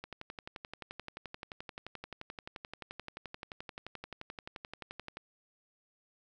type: click train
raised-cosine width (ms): 0.3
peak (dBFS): -26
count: 60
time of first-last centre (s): 0.04-5.17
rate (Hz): 11.5
effects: none